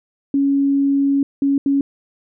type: tone bursts at uneven times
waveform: sine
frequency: 278.1 Hz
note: C#4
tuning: 6 cents sharp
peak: -13 dBFS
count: 3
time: 0.34-1.23 / 1.42-1.58 / 1.66-1.81 s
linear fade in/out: 2 ms
effects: none